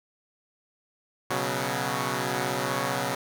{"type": "chord", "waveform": "5% pulse", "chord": "B suspended second", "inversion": "none", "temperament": "equal with one note detuned", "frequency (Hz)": [123.04, 138.59, 185], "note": ["B2", "C#3", "F#3"], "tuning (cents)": [-6, 0, 0], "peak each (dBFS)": [-19, -19, -21], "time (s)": [1.3, 3.15], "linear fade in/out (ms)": 5, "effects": []}